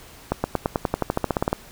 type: accelerating click train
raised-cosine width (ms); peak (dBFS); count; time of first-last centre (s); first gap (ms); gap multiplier
1; -6; 16; 0.32-1.529; 120; 0.94
effects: pink hiss -46 dBFS RMS until 1.71 s